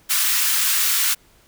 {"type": "high-pass noise", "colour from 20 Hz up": "white", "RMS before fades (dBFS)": -19, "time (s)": [0.09, 1.15], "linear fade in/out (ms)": 20, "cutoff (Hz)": 1200, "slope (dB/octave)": 24, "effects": ["pink hiss -55 dBFS RMS until 1.47 s"]}